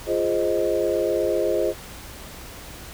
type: chord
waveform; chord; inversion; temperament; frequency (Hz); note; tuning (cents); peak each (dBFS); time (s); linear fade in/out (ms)
sine; F minor seventh; none; equal with one note detuned; 347.2 / 415.3 / 523.3 / 622.3; F4 / Ab4 / C5 / Eb5; -10 / 0 / 0 / 0; -25; 0.06-1.74; 50
effects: added 60 Hz sine -47 dBFS peak until 2.93 s + pink hiss -40 dBFS RMS until 2.93 s